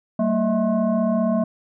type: tone with frequency modulation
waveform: sine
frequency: 228.6 Hz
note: A#3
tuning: 34 cents flat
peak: -17 dBFS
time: 0.19-1.44 s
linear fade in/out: 5 ms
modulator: 422 Hz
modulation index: 1.2
effects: none